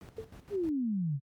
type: noise with tremolo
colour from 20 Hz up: brown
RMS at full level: -44 dBFS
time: 0.01-0.69 s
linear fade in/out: 0 ms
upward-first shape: square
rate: 6.4 Hz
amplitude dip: 65%
type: tone with exponential decay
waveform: sine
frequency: 443.6 Hz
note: A4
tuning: 14 cents sharp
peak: -32 dBFS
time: 0.18-0.31 s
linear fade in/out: 5 ms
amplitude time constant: 27 ms
type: exponential sweep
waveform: sine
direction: down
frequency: 425.6 to 130.81 Hz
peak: -28 dBFS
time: 0.5-1.2 s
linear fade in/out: 50 ms
effects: high-pass 80 Hz 12 dB/octave + MP3 96 kbps